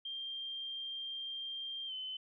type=tone with pitch glide; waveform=sine; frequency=3183 to 3046 Hz; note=G7 to F#7; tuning=+26 to +50 cents; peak=-39 dBFS; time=0.05-2.17 s; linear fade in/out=5 ms; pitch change=-76 cents; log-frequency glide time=1.87-1.93 s; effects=none